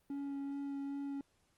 triangle tone with vibrato, 279.5 Hz, C#4, 14 cents sharp, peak -36 dBFS, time 0.1-1.21 s, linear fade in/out 2 ms, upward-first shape sine, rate 2.5 Hz, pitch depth 10 cents each way, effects pink hiss -75 dBFS RMS until 1.57 s + Opus 32 kbps

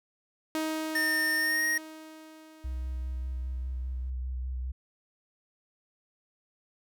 sawtooth tone with exponential decay, 314.7 Hz, D#4, 20 cents sharp, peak -24 dBFS, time 0.55-4.1 s, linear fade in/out 0 ms, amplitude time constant 770 ms
square tone with pitch glide, 1818 to 1872.4 Hz, A#6 to A#6, -44 to +7 cents, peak -26 dBFS, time 0.95-1.78 s, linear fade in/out 5 ms, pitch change +51 cents, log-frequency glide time 1.37-1.64 s
sine tone with vibrato, 63.4 Hz, B1, 46 cents sharp, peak -31 dBFS, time 2.64-4.72 s, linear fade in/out 10 ms, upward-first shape square, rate 5 Hz, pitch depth 20 cents each way
effects none

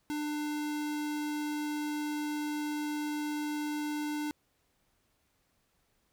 square tone, 298.6 Hz, D4, 29 cents sharp, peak -33 dBFS, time 0.1-4.31 s, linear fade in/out 0 ms, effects pink hiss -74 dBFS RMS until 6.12 s

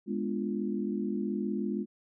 sine chord, G# diminished seventh, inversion none, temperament equal, 207.7 / 246.9 / 293.7 / 349.2 Hz, G#3 / B3 / D4 / F4, 0 / 0 / 0 / 0 cents, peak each -32 / -36 / -38 / -36 dBFS, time 0.06-1.86 s, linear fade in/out 50 ms, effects none

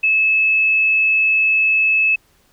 sine tone, 2600 Hz, E7, 24 cents flat, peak -12 dBFS, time 0.03-2.16 s, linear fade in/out 10 ms, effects pink hiss -57 dBFS RMS until 2.52 s

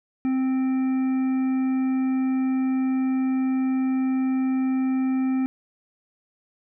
harmonic tone, 261.6 Hz, C4, in tune, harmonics 1 / 3 / 5 / 7 / 9, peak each -20 / -39 / -44 / -48 / -45 dBFS, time 0.25-5.46 s, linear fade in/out 0 ms, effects none

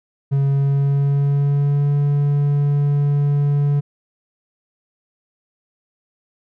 triangle tone with pitch glide, 138.59 to 143.73 Hz, C#3 to D3, 0 to -37 cents, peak -12 dBFS, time 0.31-3.81 s, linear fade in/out 20 ms, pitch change +63 cents, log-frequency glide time 0.47-1.93 s, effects none

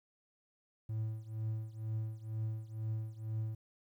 triangle tone with tremolo, 110 Hz, A2, in tune, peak -30 dBFS, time 0.89-3.55 s, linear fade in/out 5 ms, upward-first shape triangle, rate 2.1 Hz, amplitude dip 90%, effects tanh soft clip ceiling -27 dBFS + 12-bit

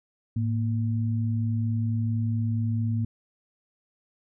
sine tone pair together, 108.68 / 233.1 Hz, A2 / A#3, -21 / 0 cents, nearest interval octave + minor second, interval 1321 cents, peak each -24 / -30 dBFS, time 0.36-3.05 s, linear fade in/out 5 ms, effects none

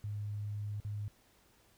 sine tone with dropouts, 103.83 Hz, G#2, in tune, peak -36 dBFS, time 0.04-1.08 s, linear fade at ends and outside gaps 0 ms, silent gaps 0.801-0.849 s, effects pink hiss -67 dBFS RMS until 1.77 s

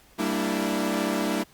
sawtooth chord, E half-diminished seventh, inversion first, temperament equal with one note detuned, 196 / 229.6 / 293.7 / 329.6 Hz, G3 / Bb3 / D4 / E4, 0 / -26 / 0 / 0 cents, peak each -26 dBFS, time 0.18-1.44 s, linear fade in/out 20 ms, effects pink hiss -56 dBFS RMS until 1.53 s + Opus 48 kbps

